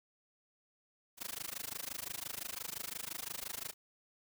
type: noise with amplitude modulation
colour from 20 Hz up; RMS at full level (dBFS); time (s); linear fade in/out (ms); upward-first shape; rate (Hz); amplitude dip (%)
white; -39; 1.17-3.74; 50; sine; 25.8; 100
effects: none